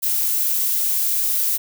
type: noise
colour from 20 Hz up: violet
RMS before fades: -20 dBFS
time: 0.02-1.58 s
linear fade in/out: 20 ms
effects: none